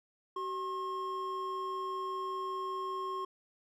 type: tone pair together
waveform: triangle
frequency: 379.7 / 1074 Hz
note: F#4 / C6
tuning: +45 / +45 cents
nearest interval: octave + tritone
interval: 1800 cents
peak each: -38 / -34 dBFS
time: 0.36-3.25 s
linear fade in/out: 5 ms
effects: none